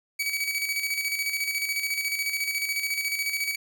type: tone with tremolo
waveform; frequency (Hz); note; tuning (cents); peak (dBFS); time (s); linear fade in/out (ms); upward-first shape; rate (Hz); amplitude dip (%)
sawtooth; 2273; C#7; +43; -21; 0.19-3.56; 10; square; 14; 50
effects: none